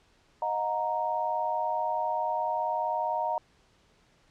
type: chord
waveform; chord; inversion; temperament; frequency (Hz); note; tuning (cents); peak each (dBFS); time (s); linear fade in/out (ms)
sine; D# minor; none; equal with one note detuned; 622.3 / 722.7 / 932.3; D#5 / F#5 / A#5; 0 / -41 / 0; -33 / -32 / -29; 0.42-3.38; 2
effects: pink hiss -64 dBFS RMS until 4.3 s + low-pass 6000 Hz 12 dB/octave